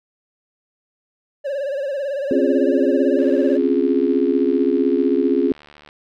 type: tone with vibrato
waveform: triangle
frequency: 557 Hz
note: C#5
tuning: 8 cents sharp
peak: -19 dBFS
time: 1.44-3.58 s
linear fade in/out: 20 ms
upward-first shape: sine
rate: 18 Hz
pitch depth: 91 cents each way
type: chord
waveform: sine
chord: Db major seventh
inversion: third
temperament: equal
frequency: 261.6 / 277.2 / 349.2 / 415.3 Hz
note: C4 / Db4 / F4 / Ab4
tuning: 0 / 0 / 0 / 0 cents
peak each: -20 dBFS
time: 2.31-5.52 s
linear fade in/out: 2 ms
type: click train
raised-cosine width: 0.3 ms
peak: -27 dBFS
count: 201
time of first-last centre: 3.19-5.889 s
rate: 74.1 Hz
effects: none